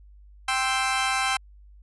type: chord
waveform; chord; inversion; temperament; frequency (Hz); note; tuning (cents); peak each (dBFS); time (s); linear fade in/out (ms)
20% pulse; C major; second; equal; 784 / 1046.5 / 1318.5; G5 / C6 / E6; 0 / 0 / 0; -21 / -23 / -23; 0.48-1.37; 5
effects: added 50 Hz sine -47 dBFS peak until 1.82 s + resampled to 24000 Hz